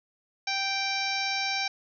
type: harmonic tone with a mistuned harmonic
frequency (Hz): 783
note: G5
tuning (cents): -2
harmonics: 1 / 2 / 3 / 4 / 5 / 6 / 7 / 8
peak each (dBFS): -33 / -37 / -31 / -43 / -35 / -38 / -34 / -43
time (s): 0.47-1.68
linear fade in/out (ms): 5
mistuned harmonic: 4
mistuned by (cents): -15
effects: none